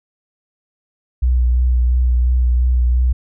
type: tone with vibrato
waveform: sine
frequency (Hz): 61.6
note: B1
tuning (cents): -4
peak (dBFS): -11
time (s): 1.22-3.13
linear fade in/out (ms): 10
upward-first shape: sine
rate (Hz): 2.9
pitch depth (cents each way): 25
effects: none